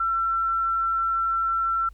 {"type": "tone", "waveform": "sine", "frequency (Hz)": 1347, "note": "E6", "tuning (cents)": 37, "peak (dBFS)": -21, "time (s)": [0, 1.89], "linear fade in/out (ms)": 5, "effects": ["added 50 Hz sine -43 dBFS peak until 1.93 s", "pink hiss -66 dBFS RMS until 1.93 s"]}